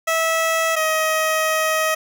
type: tone pair in turn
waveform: 15% pulse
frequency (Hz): 651 / 631.4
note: E5 / D#5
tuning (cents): -22 / +25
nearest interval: minor second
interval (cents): 53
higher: first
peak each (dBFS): -11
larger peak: neither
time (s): 0.07-0.76 / 0.76-1.95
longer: second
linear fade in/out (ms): 10
effects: none